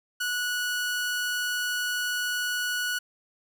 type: tone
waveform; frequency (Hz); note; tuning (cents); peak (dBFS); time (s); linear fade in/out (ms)
sawtooth; 1469; F#6; -13; -23; 0.2-2.99; 10
effects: none